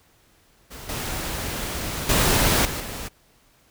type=noise with level steps; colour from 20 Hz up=pink; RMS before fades=-39 / -29 / -19 / -29 / -33 dBFS; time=0.7-3.09 s; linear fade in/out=20 ms; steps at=0.89 / 2.09 / 2.65 / 2.8 s; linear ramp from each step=2 ms; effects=pink hiss -59 dBFS RMS until 3.7 s